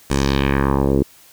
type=tone with low-pass filter sweep; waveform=10% pulse; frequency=68.6 Hz; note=C#2; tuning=17 cents flat; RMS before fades=-17 dBFS; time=0.1-1.03 s; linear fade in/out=5 ms; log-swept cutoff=9300 to 360 Hz; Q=2; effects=white hiss -48 dBFS RMS until 1.32 s